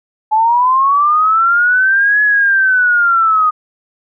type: linear two-way sweep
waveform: sine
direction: up then down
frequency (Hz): 853 to 1700 to 1233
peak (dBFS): -8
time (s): 0.31-3.51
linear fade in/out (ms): 20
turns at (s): 2.22
effects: none